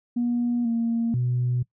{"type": "tone with pitch steps", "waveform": "sine", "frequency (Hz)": [240.2, 231.2, 123.6], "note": ["B3", "A#3", "B2"], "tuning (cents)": [-48, -14, 2], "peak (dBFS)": -20, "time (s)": [0.16, 1.63], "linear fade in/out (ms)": 10, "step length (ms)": 490, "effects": ["noise-tail reverb RT60 0.1 s tail -21 dB re dry", "tanh soft clip ceiling -17 dBFS"]}